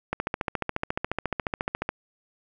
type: click train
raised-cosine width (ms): 0.5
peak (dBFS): -11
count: 26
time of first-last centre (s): 0.13-1.891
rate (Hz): 14.2
effects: none